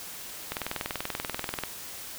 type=click train; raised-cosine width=0.3 ms; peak=-14 dBFS; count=24; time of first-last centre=0.52-1.637 s; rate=20.6 Hz; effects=white hiss -41 dBFS RMS until 2.18 s